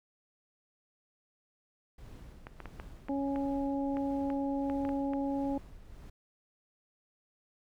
brown noise with tremolo, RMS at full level -47 dBFS, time 1.98-6.1 s, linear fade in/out 5 ms, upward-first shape sine, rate 1.5 Hz, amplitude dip 50%
clicks, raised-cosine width 0.5 ms, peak -28 dBFS, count 12, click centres 2.469 / 2.603 / 2.657 / 2.799 / 3.085 / 3.36 / 3.97 / 4.302 / 4.699 / 4.851 / 4.891 / 5.135 s
harmonic tone, 277.2 Hz, C#4, in tune, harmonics 1 / 2 / 3, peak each -31 / -38 / -40 dBFS, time 3.09-5.58 s, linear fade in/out 5 ms
effects none

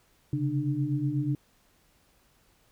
sine tone cluster, 133.5 / 141.7 / 298.8 Hz, C3 / C#3 / D4, +35 / +38 / +30 cents, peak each -30 dBFS, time 0.33-1.35 s, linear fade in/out 2 ms, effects pink hiss -65 dBFS RMS until 2.71 s

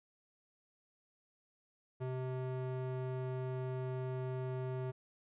square tone with band-pass filter, 128.8 Hz, C3, 27 cents flat, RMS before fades -39 dBFS, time 2-4.92 s, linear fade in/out 20 ms, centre 360 Hz, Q 0.65, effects resampled to 8000 Hz

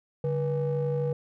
triangle ring-modulated tone, 170 Hz, F3, 46 cents flat, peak -20 dBFS, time 0.24-1.13 s, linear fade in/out 2 ms, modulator 314 Hz, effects none

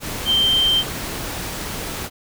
sine tone in noise, 3136 Hz, G7, in tune, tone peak -14 dBFS, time 0.25-0.84 s, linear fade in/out 50 ms, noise pink, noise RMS -28 dBFS, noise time 0-2.1 s, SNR +11 dB, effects none

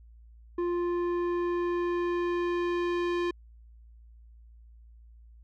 square tone with low-pass filter sweep, 349.2 Hz, F4, in tune, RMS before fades -29 dBFS, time 0.58-3.31 s, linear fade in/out 5 ms, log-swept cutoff 1000 to 3300 Hz, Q 0.82, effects added 57 Hz sine -50 dBFS peak until 5.43 s

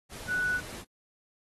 sine tone in noise, 1480 Hz, F#6, in tune, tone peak -26 dBFS, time 0.27-0.61 s, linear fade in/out 50 ms, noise pink, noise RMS -43 dBFS, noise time 0.09-0.85 s, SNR +14 dB, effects AAC 32 kbps

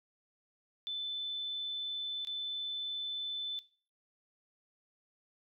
sine tone with dropouts, 3517 Hz, A7, 1 cent flat, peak -35 dBFS, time 0.87-3.59 s, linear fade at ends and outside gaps 0 ms, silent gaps 2.249-2.272 s, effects noise-tail reverb RT60 0.4 s tail -18 dB re dry

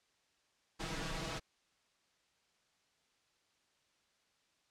pink noise with comb filter, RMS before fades -40 dBFS, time 0.79-1.4 s, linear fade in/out 20 ms, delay 6.2 ms, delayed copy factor +0.85, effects white hiss -75 dBFS RMS until 4.7 s + low-pass 6000 Hz 12 dB/octave

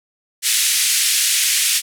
white band-pass noise, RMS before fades -17 dBFS, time 0.42-1.82 s, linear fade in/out 50 ms, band 2000 to 11000 Hz, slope 24 dB/octave, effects none

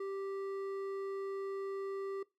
triangle tone with hard clipping, 391.2 Hz, G4, 4 cents flat, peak -39 dBFS, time 0-2.23 s, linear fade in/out 5 ms, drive 12 dB, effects noise-tail reverb RT60 0.2 s tail -20 dB re dry

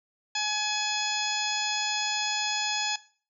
harmonic tone with a mistuned harmonic, 844 Hz, G#5, 28 cents sharp, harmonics 1 / 2 / 3 / 4 / 5 / 6 / 7 / 8, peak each -34 / -35 / -33 / -33 / -36 / -33 / -45 / -35 dBFS, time 0.35-2.96 s, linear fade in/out 5 ms, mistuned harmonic 7, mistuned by +20 cents, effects noise-tail reverb RT60 0.4 s tail -17 dB re dry

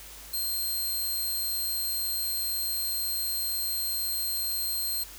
5% pulse tone, 4186 Hz, C8, in tune, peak -21 dBFS, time 0.33-5.04 s, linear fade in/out 10 ms, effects added 50 Hz sine -50 dBFS peak until 5.18 s + white hiss -46 dBFS RMS until 5.18 s

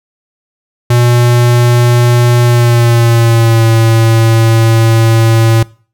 square tone with pitch glide, 120.8 to 113.36 Hz, B2 to A#2, -38 to -48 cents, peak -6 dBFS, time 0.9-5.63 s, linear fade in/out 5 ms, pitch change -110 cents, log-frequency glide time 2.43-3.66 s, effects noise-tail reverb RT60 0.4 s tail -22 dB re dry

